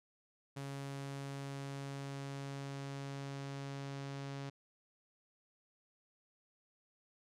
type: tone with low-pass filter sweep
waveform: sawtooth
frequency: 138.59 Hz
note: C#3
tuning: in tune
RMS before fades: -44 dBFS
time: 0.56-4.5 s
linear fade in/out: 10 ms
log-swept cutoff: 10000 to 5900 Hz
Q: 1
effects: none